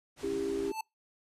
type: low-pass noise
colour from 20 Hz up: pink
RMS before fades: -48 dBFS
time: 0.16-0.73 s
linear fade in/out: 50 ms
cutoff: 10000 Hz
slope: 24 dB/octave
type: chord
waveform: sine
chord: C# diminished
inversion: none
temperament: just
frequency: 277.2 / 332.6 / 399.1 Hz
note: C#4 / E4 / G4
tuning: 0 / +16 / +31 cents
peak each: -38 / -37 / -32 dBFS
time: 0.23-0.72 s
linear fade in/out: 5 ms
type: tone with exponential growth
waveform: square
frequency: 880 Hz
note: A5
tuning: in tune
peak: -32 dBFS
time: 0.57-0.81 s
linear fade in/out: 5 ms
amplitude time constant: 51 ms
effects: noise-tail reverb RT60 0.2 s tail -26 dB re dry + resampled to 32000 Hz